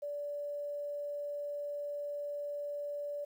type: tone with quantisation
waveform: sine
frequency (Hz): 580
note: D5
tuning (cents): -22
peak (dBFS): -36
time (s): 0.02-3.25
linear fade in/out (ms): 10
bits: 11
effects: none